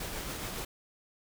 pink noise with tremolo, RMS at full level -37 dBFS, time 0-0.65 s, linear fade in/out 5 ms, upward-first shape triangle, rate 7.2 Hz, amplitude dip 30%, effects none

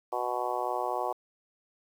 harmonic tone, 123.47 Hz, B2, in tune, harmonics 3 / 4 / 5 / 6 / 7 / 8 / 9, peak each -38 / -37 / -36 / -34 / -35 / -38 / -38 dBFS, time 0.12-1.13 s, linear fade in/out 10 ms, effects 9-bit

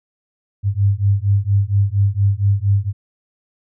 sine beating tone pair, 98 / 102.3 Hz, G2 / G#2, 0 / -26 cents, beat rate 4.3 Hz, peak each -16 dBFS, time 0.63-2.93 s, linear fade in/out 50 ms, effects none

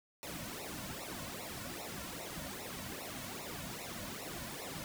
pink noise with flanger, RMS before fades -44 dBFS, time 0.23-4.84 s, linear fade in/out 0 ms, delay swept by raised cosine 0.62 to 2.52 ms, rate 2.5 Hz, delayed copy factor -0.95, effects none

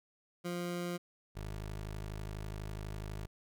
20% pulse tone pair in turn, 175.3 / 52.12 Hz, F3 / G#1, +7 / +7 cents, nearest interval octave + major sixth, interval 2100 cents, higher first, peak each -31 / -35 dBFS, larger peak first, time 0.44-0.98 / 1.35-3.27 s, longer second, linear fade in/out 20 ms, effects none

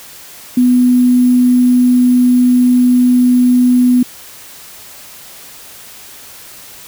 sine tone with sample-and-hold, 248.3 Hz, B3, 9 cents sharp, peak -6 dBFS, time 0.57-4.03 s, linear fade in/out 5 ms, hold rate 11025 Hz, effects white hiss -35 dBFS RMS until 6.87 s

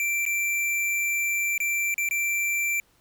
square tone with dropouts, 2349 Hz, D7, in tune, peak -24 dBFS, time 0-2.8 s, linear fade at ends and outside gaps 1 ms, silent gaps 0.253-0.263 / 1.579-1.602 / 1.942-1.98 / 2.089-2.11 s, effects pink hiss -63 dBFS RMS until 3 s

